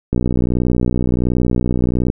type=click train; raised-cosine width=3 ms; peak=-4 dBFS; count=122; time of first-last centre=0.13-2.101 s; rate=61.4 Hz; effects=none